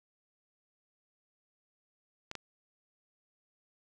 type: clicks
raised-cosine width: 0.2 ms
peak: -22 dBFS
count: 2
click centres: 2.314 / 2.353 s
effects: none